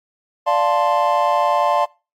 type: chord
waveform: triangle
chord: D minor seventh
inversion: none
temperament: equal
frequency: 587.3 / 698.5 / 880 / 1046.5 Hz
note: D5 / F5 / A5 / C6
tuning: 0 / 0 / 0 / 0 cents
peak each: -18 dBFS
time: 0.46-1.86 s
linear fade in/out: 20 ms
effects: noise-tail reverb RT60 0.3 s tail -23 dB re dry + AAC 64 kbps